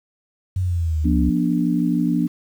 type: exponential sweep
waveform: sine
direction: down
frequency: 94.7 to 67.4 Hz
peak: -18 dBFS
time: 0.56-1.3 s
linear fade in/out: 5 ms
type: chord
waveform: sine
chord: B diminished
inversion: second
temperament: equal with one note detuned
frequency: 174.61 / 241.4 / 293.7 Hz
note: F3 / B3 / D4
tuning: 0 / -39 / 0 cents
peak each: -21 dBFS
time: 1.04-2.28 s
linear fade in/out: 20 ms
effects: 8-bit